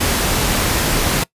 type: noise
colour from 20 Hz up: pink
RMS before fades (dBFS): -17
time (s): 0-1.24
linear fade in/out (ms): 10
effects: noise-tail reverb RT60 0.1 s tail -22 dB re dry + resampled to 32000 Hz